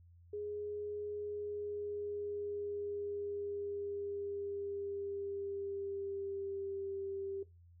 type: tone with pitch glide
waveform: sine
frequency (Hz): 415.3 to 392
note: G#4 to G4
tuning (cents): 0 to 0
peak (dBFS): -38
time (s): 0.33-7.43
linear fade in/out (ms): 5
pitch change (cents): -100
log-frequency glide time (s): 1.11-7
effects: noise-tail reverb RT60 0.2 s tail -17 dB re dry + added 86 Hz sine -58 dBFS peak until 7.8 s